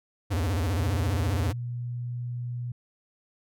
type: tone with vibrato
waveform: square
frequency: 89.8 Hz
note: F2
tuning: 49 cents sharp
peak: -25 dBFS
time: 0.3-1.53 s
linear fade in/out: 20 ms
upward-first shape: sine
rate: 15 Hz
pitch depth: 260 cents each way
type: tone with pitch glide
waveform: sine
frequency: 120.3 to 121.56 Hz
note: B2 to B2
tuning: -45 to -27 cents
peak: -30 dBFS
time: 0.78-2.72 s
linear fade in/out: 5 ms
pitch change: +18 cents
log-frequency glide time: 1.28-2.16 s
effects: none